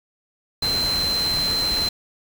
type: tone in noise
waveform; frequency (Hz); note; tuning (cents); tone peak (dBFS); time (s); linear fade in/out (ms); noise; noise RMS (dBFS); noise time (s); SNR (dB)
sine; 4096; C8; -38; -20; 0.62-1.89; 5; pink; -29; 0.62-1.89; +6
effects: none